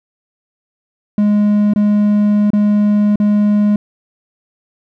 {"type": "tone with dropouts", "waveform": "triangle", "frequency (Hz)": 207.7, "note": "G#3", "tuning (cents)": 0, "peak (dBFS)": -7, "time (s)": [1.18, 3.76], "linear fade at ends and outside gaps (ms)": 2, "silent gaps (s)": [[1.736, 1.76], [2.504, 2.533], [3.158, 3.2]], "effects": []}